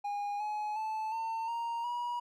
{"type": "tone with pitch steps", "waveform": "triangle", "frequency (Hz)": [817, 844.3, 872.6, 901.8, 932, 963.2], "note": ["G#5", "G#5", "A5", "A5", "A#5", "B5"], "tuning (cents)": [-29, 28, -15, 42, -1, -44], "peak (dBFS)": -31, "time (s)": [0.04, 2.2], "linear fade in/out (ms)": 10, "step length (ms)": 360, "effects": []}